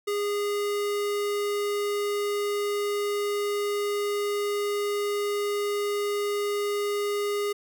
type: tone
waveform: square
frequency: 410 Hz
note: G#4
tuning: 22 cents flat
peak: -26 dBFS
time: 0.07-7.53 s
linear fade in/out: 10 ms
effects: none